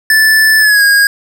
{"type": "tone with pitch glide", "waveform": "square", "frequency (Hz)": [1752, 1634.7], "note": ["A6", "G#6"], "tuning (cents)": [-8, -28], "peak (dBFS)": -6, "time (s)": [0.1, 1.07], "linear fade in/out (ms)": 2, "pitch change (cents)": -120, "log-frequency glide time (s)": [0.59, 0.83], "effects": []}